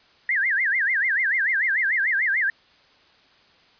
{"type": "tone with vibrato", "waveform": "sine", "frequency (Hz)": 1827, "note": "A#6", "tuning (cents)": -35, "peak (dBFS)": -19, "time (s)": [0.29, 2.5], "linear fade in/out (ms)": 2, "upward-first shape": "sine", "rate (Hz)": 6.8, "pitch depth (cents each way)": 270, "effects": ["white hiss -56 dBFS RMS until 3.79 s", "resampled to 11025 Hz"]}